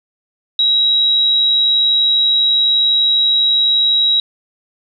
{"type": "tone", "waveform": "sine", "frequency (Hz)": 3853, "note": "B7", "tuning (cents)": -44, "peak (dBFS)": -10, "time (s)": [0.59, 4.2], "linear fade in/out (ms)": 2, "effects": []}